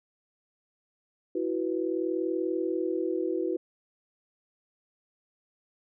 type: chord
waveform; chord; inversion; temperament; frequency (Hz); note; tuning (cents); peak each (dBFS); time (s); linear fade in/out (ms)
sine; E suspended second; none; equal; 329.6 / 370 / 493.9; E4 / F#4 / B4; 0 / 0 / 0; -30 / -30 / -34; 1.35-3.57; 5
effects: none